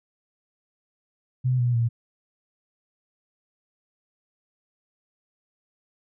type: tone with pitch steps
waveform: sine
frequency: 127.2 / 121.88 / 116.78 Hz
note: C3 / B2 / A#2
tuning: -48 / -22 / +4 cents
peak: -19 dBFS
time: 1.44-1.89 s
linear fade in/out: 20 ms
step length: 150 ms
effects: none